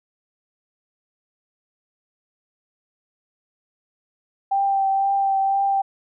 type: tone with vibrato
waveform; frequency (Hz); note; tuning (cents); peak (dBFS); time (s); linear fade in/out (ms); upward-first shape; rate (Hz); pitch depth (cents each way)
sine; 784; G5; 0; -17; 4.51-5.82; 10; triangle; 2; 19
effects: none